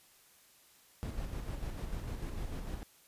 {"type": "noise with tremolo", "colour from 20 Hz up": "brown", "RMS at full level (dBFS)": -38, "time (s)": [1.03, 2.83], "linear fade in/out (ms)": 0, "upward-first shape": "square", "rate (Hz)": 6.7, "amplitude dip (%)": 35, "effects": ["white hiss -63 dBFS RMS until 3.07 s", "resampled to 32000 Hz"]}